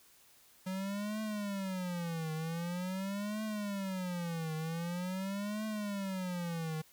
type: tone with vibrato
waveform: square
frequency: 184.7 Hz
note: F#3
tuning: 3 cents flat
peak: -36 dBFS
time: 0.66-6.82 s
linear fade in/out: 10 ms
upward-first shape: triangle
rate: 0.45 Hz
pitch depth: 290 cents each way
effects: white hiss -63 dBFS RMS until 6.92 s